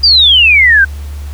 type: exponential sweep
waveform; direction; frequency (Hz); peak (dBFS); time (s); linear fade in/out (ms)
sine; down; 4882 to 1517; -3; 0.03-0.85; 10
effects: added 72 Hz sine -20 dBFS peak until 1.33 s + pink hiss -38 dBFS RMS until 1.33 s